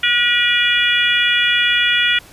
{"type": "harmonic tone", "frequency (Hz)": 481.9, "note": "B4", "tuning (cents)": -43, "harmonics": [3, 4, 5, 6, 7], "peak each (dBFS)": [-19, -19, -19, -19, -19], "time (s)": [0.03, 2.19], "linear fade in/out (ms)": 5, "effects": ["pink hiss -43 dBFS RMS until 2.32 s", "resampled to 32000 Hz"]}